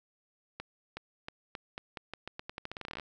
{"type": "accelerating click train", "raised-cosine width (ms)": 0.3, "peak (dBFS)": -23, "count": 23, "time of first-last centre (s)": [0.6, 2.998], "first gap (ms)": 370, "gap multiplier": 0.85, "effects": []}